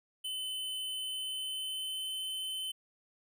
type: tone with pitch glide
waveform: square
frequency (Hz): 3038 to 3057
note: F#7 to G7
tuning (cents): +45 to -44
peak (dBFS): -36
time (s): 0.24-2.72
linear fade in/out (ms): 10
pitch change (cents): +11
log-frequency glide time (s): 0.87-2.13
effects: none